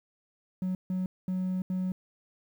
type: tone bursts at uneven times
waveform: triangle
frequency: 185 Hz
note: F#3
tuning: in tune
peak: -25 dBFS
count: 4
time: 0.62-0.75 / 0.9-1.06 / 1.28-1.62 / 1.7-1.92 s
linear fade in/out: 2 ms
effects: tanh soft clip ceiling -22 dBFS + 10-bit